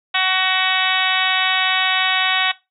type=harmonic tone; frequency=374.7 Hz; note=F#4; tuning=22 cents sharp; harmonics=2 / 3 / 4 / 5 / 6 / 7 / 8 / 9 / 10; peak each=-24 / -24 / -24 / -24 / -24 / -24 / -24 / -24 / -24 dBFS; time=0.14-2.52 s; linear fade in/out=10 ms; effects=noise-tail reverb RT60 0.2 s tail -17 dB re dry